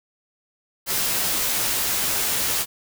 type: noise with comb filter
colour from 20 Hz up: white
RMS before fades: -23 dBFS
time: 0.86-2.66 s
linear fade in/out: 50 ms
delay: 14 ms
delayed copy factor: -0.6
effects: none